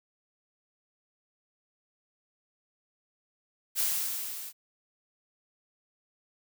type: noise with level ramp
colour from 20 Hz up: blue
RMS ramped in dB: -26 to -42 dBFS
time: 3.75-4.53 s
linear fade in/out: 50 ms
effects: none